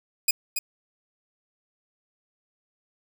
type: tone with echo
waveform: 5% pulse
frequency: 2476 Hz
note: D#7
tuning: 9 cents flat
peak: -8 dBFS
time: 0.28-0.31 s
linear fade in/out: 5 ms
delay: 280 ms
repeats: 1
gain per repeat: -7 dB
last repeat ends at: 0.59 s
effects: 8-bit